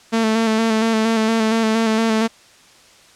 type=tone with vibrato; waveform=sawtooth; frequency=222.9 Hz; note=A3; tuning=23 cents sharp; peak=-11 dBFS; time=0.12-2.28 s; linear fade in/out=20 ms; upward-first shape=square; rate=4.3 Hz; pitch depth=28 cents each way; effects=white hiss -48 dBFS RMS until 3.15 s + low-pass 7000 Hz 12 dB/octave